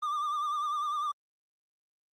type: tone with vibrato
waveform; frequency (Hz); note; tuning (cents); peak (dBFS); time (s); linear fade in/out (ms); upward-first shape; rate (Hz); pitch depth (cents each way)
triangle; 1193; D6; +27; -27; 0.02-1.12; 10; triangle; 10; 71
effects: Opus 24 kbps